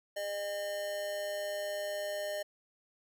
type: tone with amplitude modulation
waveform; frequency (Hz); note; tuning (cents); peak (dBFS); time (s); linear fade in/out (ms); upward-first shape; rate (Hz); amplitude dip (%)
square; 608; D#5; -40; -33; 0.16-2.43; 10; sine; 200; 50
effects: none